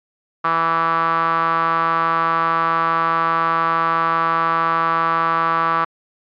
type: tone with band-pass filter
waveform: sawtooth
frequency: 164.81 Hz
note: E3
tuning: in tune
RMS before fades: -18 dBFS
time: 0.44-5.85 s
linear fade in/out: 10 ms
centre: 1200 Hz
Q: 6
effects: resampled to 11025 Hz